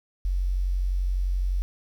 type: tone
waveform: sine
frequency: 45.84 Hz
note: F#1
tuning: 15 cents flat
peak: -22 dBFS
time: 0.25-1.62 s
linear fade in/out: 0 ms
effects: 9-bit